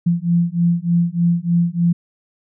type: beating tone pair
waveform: sine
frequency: 170 / 173.3 Hz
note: F3 / F3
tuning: -46 / -13 cents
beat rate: 3.3 Hz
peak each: -17 dBFS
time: 0.06-1.93 s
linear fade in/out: 10 ms
effects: none